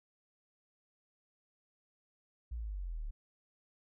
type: exponential sweep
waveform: sine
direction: down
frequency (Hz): 61.3 to 34.8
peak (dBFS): -37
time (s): 2.51-3.11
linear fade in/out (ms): 10
effects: none